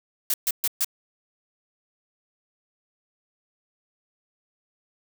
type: noise bursts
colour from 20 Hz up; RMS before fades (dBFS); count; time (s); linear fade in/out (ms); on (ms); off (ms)
blue; -23; 4; 0.3-0.846; 2; 39; 130
effects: none